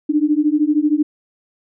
sine beating tone pair, 293.7 / 306.7 Hz, D4 / D#4, 0 / -25 cents, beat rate 13 Hz, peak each -16 dBFS, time 0.09-1.03 s, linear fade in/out 10 ms, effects none

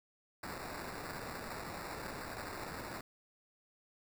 blue noise with sample-and-hold, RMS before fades -44 dBFS, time 0.43-3.01 s, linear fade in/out 5 ms, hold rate 3150 Hz, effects none

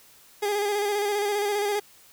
30% pulse tone with vibrato, 410.5 Hz, G#4, 20 cents flat, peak -21 dBFS, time 0.42-1.8 s, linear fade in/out 10 ms, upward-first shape square, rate 15 Hz, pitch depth 31 cents each way, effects white hiss -54 dBFS RMS until 2.12 s

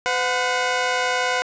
15% pulse tone pair together, 506.1 / 729 Hz, B4 / F#5, +42 / -26 cents, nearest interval tritone, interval 632 cents, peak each -16 dBFS, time 0.06-1.42 s, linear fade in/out 0 ms, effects resampled to 16000 Hz + 7-bit

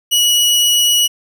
sawtooth tone, 2923 Hz, F#7, 22 cents flat, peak -7 dBFS, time 0.11-1.08 s, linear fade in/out 20 ms, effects none

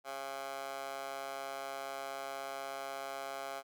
15% pulse tone with high-pass filter, 136.6 Hz, C#3, 25 cents flat, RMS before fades -42 dBFS, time 0.04-3.63 s, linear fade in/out 50 ms, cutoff 780 Hz, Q 4.5, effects none

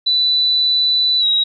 sine tone with pitch glide, 3979 to 3830 Hz, B7 to A#7, +12 to +46 cents, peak -12 dBFS, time 0.06-1.44 s, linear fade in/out 10 ms, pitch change -66 cents, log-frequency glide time 1.19-1.26 s, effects none

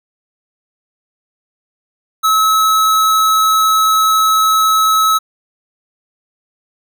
square tone, 1293 Hz, E6, 34 cents flat, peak -10 dBFS, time 2.23-5.19 s, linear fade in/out 20 ms, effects none

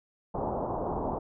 white low-pass noise, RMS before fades -32 dBFS, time 0.34-1.19 s, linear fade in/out 10 ms, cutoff 980 Hz, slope 48 dB/octave, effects none

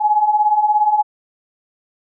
sine beating tone pair, 830.6 / 847.6 Hz, G#5 / G#5, 0 / +35 cents, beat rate 17 Hz, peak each -18 / -13 dBFS, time 0-1.03 s, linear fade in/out 20 ms, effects none

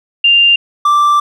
sine / triangle tone pair in turn, 2793 / 1174.3 Hz, F7 / D6, -1 / -1 cents, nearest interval octave + minor third, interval 1500 cents, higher first, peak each -5 dBFS, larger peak neither, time 0.24-0.56 / 0.85-1.2 s, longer second, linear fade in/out 5 ms, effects none

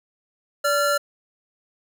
square tone pair together, 578 / 1374.7 Hz, D5 / F6, -28 / -28 cents, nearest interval octave + minor third, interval 1500 cents, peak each -22 dBFS, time 0.64-0.98 s, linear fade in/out 10 ms, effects none

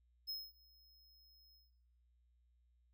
square tone with ADSR envelope, 5150 Hz, E8, 41 cents flat, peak -40 dBFS, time 0.27-1.73 s, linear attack 25 ms, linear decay 230 ms, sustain -24 dB, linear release 180 ms, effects noise-tail reverb RT60 0.9 s tail -20 dB re dry + added 60 Hz sine -70 dBFS peak until 2.93 s

